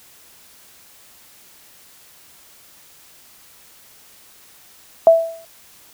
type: tone with exponential decay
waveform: sine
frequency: 659.3 Hz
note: E5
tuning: in tune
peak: -3 dBFS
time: 5.07-5.45 s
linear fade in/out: 1 ms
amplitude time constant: 81 ms
effects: white hiss -48 dBFS RMS until 5.93 s